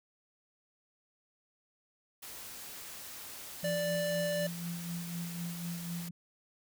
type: noise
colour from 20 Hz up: white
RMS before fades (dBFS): -46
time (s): 2.22-6.09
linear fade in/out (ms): 10
type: tone with tremolo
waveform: sine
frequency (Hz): 171.4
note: F3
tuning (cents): -32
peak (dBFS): -35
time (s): 3.63-6.11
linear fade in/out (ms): 5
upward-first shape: sine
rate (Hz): 4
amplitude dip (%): 45
type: tone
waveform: square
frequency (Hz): 587.3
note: D5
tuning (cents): 0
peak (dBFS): -32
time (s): 3.64-4.47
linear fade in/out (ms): 5
effects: none